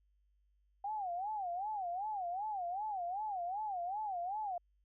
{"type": "tone with vibrato", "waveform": "sine", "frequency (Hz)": 774, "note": "G5", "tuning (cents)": -22, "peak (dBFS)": -36, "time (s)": [0.84, 4.58], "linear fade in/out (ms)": 5, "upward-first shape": "sine", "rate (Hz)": 2.6, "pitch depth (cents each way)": 200, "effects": ["added 50 Hz sine -70 dBFS peak until 4.84 s"]}